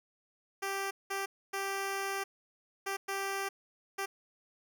10% pulse tone bursts at uneven times, 392 Hz, G4, in tune, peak -25 dBFS, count 6, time 0.62-0.91 / 1.1-1.26 / 1.53-2.24 / 2.86-2.97 / 3.08-3.49 / 3.98-4.06 s, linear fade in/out 10 ms, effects none

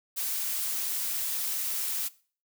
blue noise, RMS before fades -31 dBFS, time 0.16-2.09 s, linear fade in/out 20 ms, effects noise-tail reverb RT60 0.4 s tail -19 dB re dry

